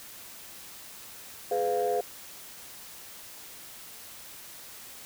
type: chord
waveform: sine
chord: F diminished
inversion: first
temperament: just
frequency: 419.1 / 502.9 / 698.5 Hz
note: Ab4 / Cb5 / F5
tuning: +16 / +31 / 0 cents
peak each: -28 dBFS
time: 1.51-2.01 s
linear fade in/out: 5 ms
effects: tanh soft clip ceiling -19 dBFS + white hiss -46 dBFS RMS until 5.05 s